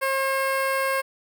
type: tone with notch filter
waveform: 15% pulse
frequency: 537 Hz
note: C5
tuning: 45 cents sharp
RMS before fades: -24 dBFS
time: 0.01-1.02 s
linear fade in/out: 20 ms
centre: 6000 Hz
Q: 1.5
effects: none